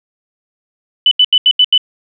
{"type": "tone bursts", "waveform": "sine", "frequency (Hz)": 2992, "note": "F#7", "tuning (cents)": 19, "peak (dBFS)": -5, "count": 6, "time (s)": [1.06, 1.778], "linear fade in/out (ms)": 2, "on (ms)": 53, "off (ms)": 80, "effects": []}